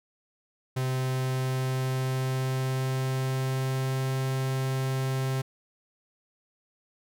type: tone with pitch glide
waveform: 45% pulse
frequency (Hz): 129.7 to 132.2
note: C3 to C3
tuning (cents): -15 to +18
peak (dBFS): -26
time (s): 0.76-5.42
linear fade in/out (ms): 10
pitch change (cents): +33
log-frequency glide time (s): 0.88-4.22
effects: none